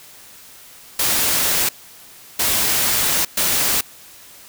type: noise bursts at uneven times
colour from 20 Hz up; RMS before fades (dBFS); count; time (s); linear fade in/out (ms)
white; -18; 3; 0.99-1.69 / 2.39-3.25 / 3.37-3.81; 5
effects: white hiss -43 dBFS RMS until 4.48 s